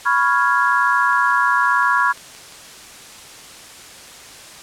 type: chord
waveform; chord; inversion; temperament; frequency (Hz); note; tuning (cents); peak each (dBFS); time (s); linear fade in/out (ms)
sine; C# dominant seventh; third; equal; 987.8 / 1108.7 / 1396.9 / 1661.2; B5 / C#6 / E#6 / G#6; 0 / 0 / 0 / 0; -19; 0.05-2.13; 20
type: click train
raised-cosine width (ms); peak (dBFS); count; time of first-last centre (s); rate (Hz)
0.2; -24; 9; 1.13-2.524; 5.74
effects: white hiss -39 dBFS RMS until 4.62 s + low-pass 9000 Hz 12 dB/octave